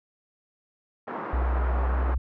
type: band-pass noise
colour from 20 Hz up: white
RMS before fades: -34 dBFS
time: 1.07-2.15 s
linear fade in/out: 10 ms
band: 160 to 1300 Hz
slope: 24 dB/octave
type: tone with pitch glide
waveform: sine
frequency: 62.2 to 63.65 Hz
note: B1 to C2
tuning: +13 to -47 cents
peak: -22 dBFS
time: 1.33-2.18 s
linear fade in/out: 5 ms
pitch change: +40 cents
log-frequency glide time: 1.91-1.96 s
effects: none